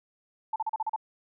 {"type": "tone bursts", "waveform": "sine", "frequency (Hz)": 880, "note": "A5", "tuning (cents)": 0, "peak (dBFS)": -26, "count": 7, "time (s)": [0.53, 0.962], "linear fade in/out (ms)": 5, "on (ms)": 30, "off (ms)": 37, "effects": []}